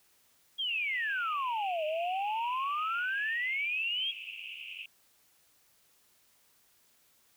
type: exponential two-way sweep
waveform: sine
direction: down then up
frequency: 3322 to 605 to 3322 Hz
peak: -30 dBFS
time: 0.58-4.12 s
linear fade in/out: 20 ms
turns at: 1.85 s
type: band-pass noise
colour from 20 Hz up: pink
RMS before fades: -44 dBFS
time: 0.68-4.86 s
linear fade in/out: 5 ms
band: 2500 to 2900 Hz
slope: 96 dB/octave
effects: white hiss -67 dBFS RMS until 7.36 s